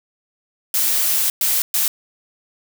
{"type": "noise bursts at uneven times", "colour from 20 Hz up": "blue", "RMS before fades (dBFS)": -18, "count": 3, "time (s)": [[0.74, 1.3], [1.41, 1.62], [1.74, 1.88]], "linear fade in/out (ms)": 2, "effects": []}